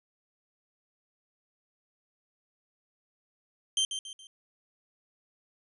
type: tone with echo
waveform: sawtooth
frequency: 3136 Hz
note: G7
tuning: in tune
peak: -21 dBFS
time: 3.77-3.85 s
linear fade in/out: 2 ms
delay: 140 ms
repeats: 3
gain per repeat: -8 dB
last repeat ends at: 4.27 s
effects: resampled to 24000 Hz